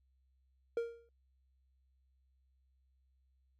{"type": "tone with exponential decay", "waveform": "triangle", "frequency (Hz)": 466.2, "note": "A#4", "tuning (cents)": 0, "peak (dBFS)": -27, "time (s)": [0.77, 1.09], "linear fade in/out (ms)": 2, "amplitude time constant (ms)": 69, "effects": ["noise-tail reverb RT60 0.1 s tail -21 dB re dry", "added 65 Hz sine -70 dBFS peak until 3.59 s"]}